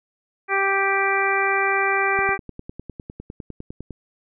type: harmonic tone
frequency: 392 Hz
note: G4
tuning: in tune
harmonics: 1 / 2 / 3 / 4 / 5 / 6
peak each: -25 / -25 / -25 / -25 / -25 / -25 dBFS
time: 0.48-2.38 s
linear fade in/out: 50 ms
type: click train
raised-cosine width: 3 ms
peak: -21 dBFS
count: 18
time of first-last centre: 2.19-3.907 s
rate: 9.9 Hz
effects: none